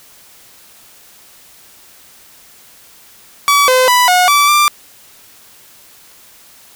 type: tone with pitch steps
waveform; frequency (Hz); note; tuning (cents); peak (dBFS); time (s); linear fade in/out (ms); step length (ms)
sawtooth; 1143 / 512 / 989 / 725 / 1158 / 1184; D6 / C5 / B5 / F#5 / D6 / D6; -47 / -38 / +2 / -35 / -25 / +14; -4; 3.48-4.68; 0; 200
effects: white hiss -43 dBFS RMS until 6.75 s